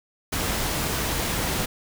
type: noise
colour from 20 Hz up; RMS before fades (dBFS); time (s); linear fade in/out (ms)
pink; -26; 0.32-1.66; 10
effects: none